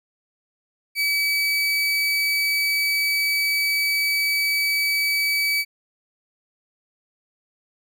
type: tone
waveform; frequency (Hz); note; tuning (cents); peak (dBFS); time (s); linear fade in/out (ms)
30% pulse; 2288; D7; -46; -17; 0.95-5.65; 50
effects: none